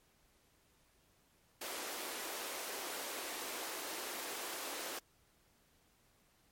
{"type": "high-pass noise", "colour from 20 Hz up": "pink", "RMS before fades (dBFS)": -43, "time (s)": [1.61, 4.99], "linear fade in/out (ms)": 5, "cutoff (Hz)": 330, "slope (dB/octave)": 24, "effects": ["pink hiss -71 dBFS RMS until 6.51 s", "MP3 64 kbps"]}